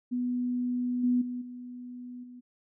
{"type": "tone with level steps", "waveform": "sine", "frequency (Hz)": 246.9, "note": "B3", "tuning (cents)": 0, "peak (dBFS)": [-27, -22, -32, -39, -44], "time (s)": [0.11, 2.41], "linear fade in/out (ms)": 20, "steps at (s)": [1.03, 1.21, 1.41, 2.23], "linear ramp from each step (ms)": 10, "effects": []}